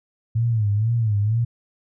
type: tone with vibrato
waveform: sine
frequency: 109.6 Hz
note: A2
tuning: 6 cents flat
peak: -17 dBFS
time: 0.35-1.45 s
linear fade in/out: 10 ms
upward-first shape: sine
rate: 2.1 Hz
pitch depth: 130 cents each way
effects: none